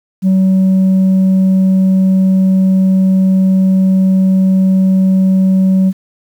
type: tone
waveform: sine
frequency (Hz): 189.2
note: F#3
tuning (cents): +39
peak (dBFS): -4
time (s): 0.22-5.93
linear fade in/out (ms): 50
effects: tanh soft clip ceiling -6 dBFS + 7-bit